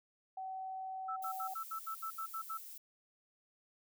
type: tone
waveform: sine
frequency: 759 Hz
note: F#5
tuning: 44 cents sharp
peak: -40 dBFS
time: 0.37-1.54 s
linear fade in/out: 5 ms
type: tone bursts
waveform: sine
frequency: 1318.5 Hz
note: E6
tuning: in tune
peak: -38 dBFS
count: 10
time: 1.08-2.577 s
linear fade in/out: 10 ms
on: 84 ms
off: 73 ms
type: noise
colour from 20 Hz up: violet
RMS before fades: -50 dBFS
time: 1.22-2.78 s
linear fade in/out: 5 ms
effects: none

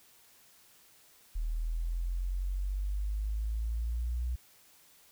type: exponential sweep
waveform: sine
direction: up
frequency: 38.89 to 61.7 Hz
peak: -30 dBFS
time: 1.35-4.36 s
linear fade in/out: 10 ms
effects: white hiss -61 dBFS RMS until 5.11 s

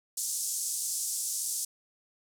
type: band-pass noise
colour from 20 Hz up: white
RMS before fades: -33 dBFS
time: 0.17-1.65 s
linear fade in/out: 5 ms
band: 5900 to 10000 Hz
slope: 24 dB/octave
effects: none

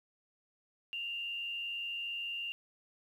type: tone with frequency modulation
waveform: sine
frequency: 2794 Hz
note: F7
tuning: in tune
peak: -36 dBFS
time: 0.93-2.52 s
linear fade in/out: 0 ms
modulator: 82.9 Hz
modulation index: 0.64
effects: 11-bit

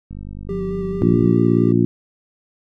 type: click train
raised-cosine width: 5 ms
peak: -21 dBFS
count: 58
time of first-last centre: 0.11-1.252 s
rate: 49.9 Hz
type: tone with vibrato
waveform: triangle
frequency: 392 Hz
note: G4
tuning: in tune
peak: -22 dBFS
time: 0.49-1.72 s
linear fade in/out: 2 ms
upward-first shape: square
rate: 4.6 Hz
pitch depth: 15 cents each way
type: tone with tremolo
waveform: sine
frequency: 180 Hz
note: F#3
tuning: 47 cents flat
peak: -23 dBFS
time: 0.5-1.33 s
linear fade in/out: 5 ms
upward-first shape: sine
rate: 18 Hz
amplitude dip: 30%
type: harmonic tone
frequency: 58.27 Hz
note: A#1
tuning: in tune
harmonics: 2 / 3 / 4 / 5 / 6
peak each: -19 / -19 / -19 / -19 / -19 dBFS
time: 1.02-1.85 s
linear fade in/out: 0 ms
effects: none

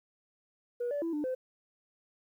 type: tone with pitch steps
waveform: sine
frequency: 483.4 / 578 / 332.5 / 297.6 / 514 Hz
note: B4 / D5 / E4 / D4 / C5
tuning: -37 / -28 / +15 / +23 / -31 cents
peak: -29 dBFS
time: 0.8-1.35 s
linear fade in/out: 10 ms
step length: 110 ms
effects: tanh soft clip ceiling -28 dBFS + 11-bit

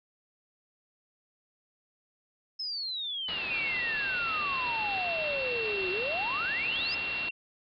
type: exponential two-way sweep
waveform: sine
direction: down then up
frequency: 5250 to 358.5 to 5250 Hz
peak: -32 dBFS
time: 2.59-6.95 s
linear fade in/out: 10 ms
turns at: 5.9 s
type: low-pass noise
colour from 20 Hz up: white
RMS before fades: -40 dBFS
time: 3.28-7.29 s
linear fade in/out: 5 ms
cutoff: 4500 Hz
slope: 96 dB/octave
type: tone with pitch glide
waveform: sine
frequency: 2715 to 2734 Hz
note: F7 to F7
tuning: -50 to -37 cents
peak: -31 dBFS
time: 3.5-7.31 s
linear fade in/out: 10 ms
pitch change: +13 cents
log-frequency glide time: 5.61-6.85 s
effects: none

